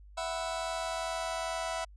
sawtooth chord, E suspended second, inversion none, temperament just, 659.3 / 741.7 / 988.9 Hz, E5 / F#5 / B5, 0 / +4 / +2 cents, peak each -31 / -35 / -35 dBFS, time 0.17-1.85 s, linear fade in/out 10 ms, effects added 50 Hz sine -50 dBFS peak until 1.96 s + resampled to 22050 Hz

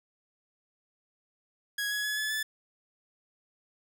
sawtooth tone with pitch steps, 1661.2 / 1680.5 / 1700 / 1719.8 / 1739.8 Hz, G#6 / G#6 / G#6 / A6 / A6, 0 / +20 / +40 / -40 / -20 cents, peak -26 dBFS, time 1.78-2.43 s, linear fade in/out 5 ms, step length 130 ms, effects none

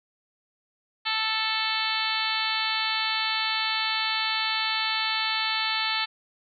harmonic tone, 440 Hz, A4, in tune, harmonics 2 / 3 / 4 / 5 / 6 / 7 / 8 / 9 / 10, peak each -33 / -33 / -33 / -33 / -33 / -33 / -33 / -33 / -33 dBFS, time 1.05-6.06 s, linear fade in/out 20 ms, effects none

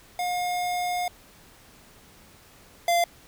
square tone pair in turn, 715 / 690.6 Hz, F5 / F5, +41 / -20 cents, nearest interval minor second, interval 61 cents, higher first, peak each -26 / -20 dBFS, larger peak second, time 0.19-1.08 / 2.88-3.04 s, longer first, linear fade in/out 2 ms, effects pink hiss -53 dBFS RMS until 3.27 s

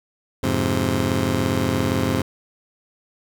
15% pulse chord, F minor, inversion none, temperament just, 87.31 / 104.77 / 130.96 Hz, F2 / Ab2 / C3, 0 / +16 / +2 cents, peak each -18 dBFS, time 0.43-2.22 s, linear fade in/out 5 ms, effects none

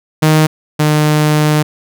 sawtooth tone pair in turn, 155.56 / 151.66 Hz, D#3 / D#3, 0 / -44 cents, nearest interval unison, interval 44 cents, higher first, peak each -3 / -5 dBFS, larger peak first, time 0.22-0.47 / 0.79-1.63 s, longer second, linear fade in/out 10 ms, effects none

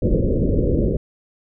pink low-pass noise, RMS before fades -18 dBFS, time 0.02-0.97 s, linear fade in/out 5 ms, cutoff 570 Hz, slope 96 dB/octave, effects none

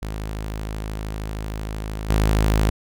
sawtooth tone with level steps, 53 Hz, G#1, 36 cents sharp, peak -23 / -12 dBFS, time 0.02-2.7 s, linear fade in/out 5 ms, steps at 2.09 s, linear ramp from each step 10 ms, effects none

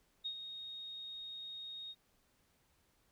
sine tone with ADSR envelope, 3729 Hz, A#7, in tune, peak -36 dBFS, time 0.24-1.95 s, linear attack 20 ms, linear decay 77 ms, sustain -8 dB, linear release 44 ms, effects pink hiss -74 dBFS RMS until 3.11 s

